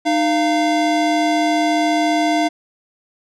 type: tone pair together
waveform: square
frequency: 307.2 / 692 Hz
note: D#4 / F5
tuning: -22 / -16 cents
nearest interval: octave + major second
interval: 1406 cents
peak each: -18 dBFS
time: 0.05-2.49 s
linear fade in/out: 20 ms
effects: low-pass 6000 Hz 12 dB/octave